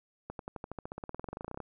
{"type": "accelerating click train", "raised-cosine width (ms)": 1, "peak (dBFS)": -25, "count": 25, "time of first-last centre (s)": [0.3, 1.603], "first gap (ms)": 92, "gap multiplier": 0.95, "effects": []}